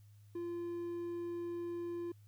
triangle tone, 344.8 Hz, F4, 22 cents flat, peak -36 dBFS, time 0.35-2.12 s, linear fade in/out 5 ms, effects added 103 Hz sine -57 dBFS peak until 2.27 s + white hiss -75 dBFS RMS until 2.27 s

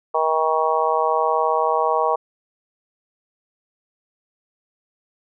harmonic tone, 158.7 Hz, D#3, 35 cents sharp, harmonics 3 / 4 / 5 / 6 / 7, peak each -23 / -23 / -23 / -23 / -23 dBFS, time 0.14-2.16 s, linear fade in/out 10 ms, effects none

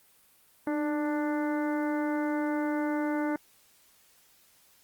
harmonic tone with a mistuned harmonic, 295.3 Hz, D4, 10 cents sharp, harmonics 1 / 2 / 3 / 4 / 5 / 6 / 7, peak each -28 / -35 / -37 / -44 / -40 / -46 / -46 dBFS, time 0.67-3.36 s, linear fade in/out 2 ms, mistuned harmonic 1, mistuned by +39 cents, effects white hiss -62 dBFS RMS until 4.83 s + Opus 32 kbps

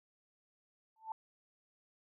sine tone with exponential growth, 884 Hz, A5, 8 cents sharp, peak -34 dBFS, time 0.96-1.12 s, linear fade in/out 2 ms, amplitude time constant 33 ms, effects none

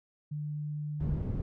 sine tone, 149.2 Hz, D3, 28 cents sharp, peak -33 dBFS, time 0.31-1.17 s, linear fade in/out 10 ms
white low-pass noise, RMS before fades -33 dBFS, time 1-1.42 s, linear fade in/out 5 ms, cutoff 140 Hz, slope 12 dB/octave
effects none

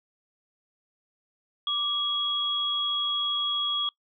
sine tone pair together, 1174.7 / 3319 Hz, D6 / G#7, 0 / -2 cents, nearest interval octave + tritone, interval 1798 cents, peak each -33 / -25 dBFS, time 1.67-3.89 s, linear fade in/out 2 ms, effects noise-tail reverb RT60 0.1 s tail -23 dB re dry

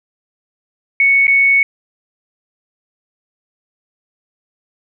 sine tone with dropouts, 2217 Hz, C#7, in tune, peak -8 dBFS, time 1-1.63 s, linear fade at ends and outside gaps 2 ms, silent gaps 1.269-1.279 s, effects none

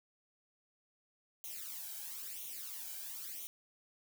blue noise with flanger, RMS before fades -45 dBFS, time 1.44-3.47 s, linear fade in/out 0 ms, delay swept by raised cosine 0.31 to 1.31 ms, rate 1 Hz, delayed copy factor +0.8, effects none

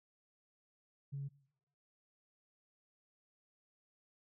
sine tone, 139.6 Hz, C#3, 13 cents sharp, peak -38 dBFS, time 1.12-1.29 s, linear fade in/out 20 ms, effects noise-tail reverb RT60 0.8 s tail -22 dB re dry + tanh soft clip ceiling -34 dBFS

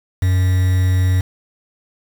triangle tone with quantisation, 92.3 Hz, F#2, 4 cents flat, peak -10 dBFS, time 0.22-1.21 s, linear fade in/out 5 ms, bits 5, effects none

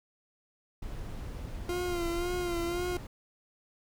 brown noise, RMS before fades -39 dBFS, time 0.82-3.07 s, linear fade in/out 5 ms
40% pulse tone with vibrato, 349.2 Hz, F4, in tune, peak -30 dBFS, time 1.69-2.97 s, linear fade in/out 2 ms, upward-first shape sine, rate 1.9 Hz, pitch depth 47 cents each way
effects none

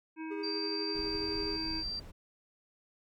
harmonic tone, 319 Hz, D#4, 43 cents sharp, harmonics 1 / 3 / 5 / 7 / 8, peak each -38 / -47 / -51 / -53 / -51 dBFS, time 0.16-1.84 s, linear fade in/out 50 ms
triangle tone with tremolo, 406.8 Hz, G#4, 36 cents flat, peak -34 dBFS, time 0.3-1.57 s, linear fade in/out 20 ms, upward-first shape sine, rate 12 Hz, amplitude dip 40%
sine tone, 4699 Hz, D8, in tune, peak -35 dBFS, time 0.43-2 s, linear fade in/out 10 ms
brown noise, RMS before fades -45 dBFS, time 0.94-2.12 s, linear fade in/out 20 ms
effects none

